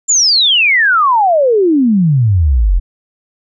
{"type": "exponential sweep", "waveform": "sine", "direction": "down", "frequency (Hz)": [7350, 39.88], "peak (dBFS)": -7, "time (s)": [0.08, 2.8], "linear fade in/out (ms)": 20, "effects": []}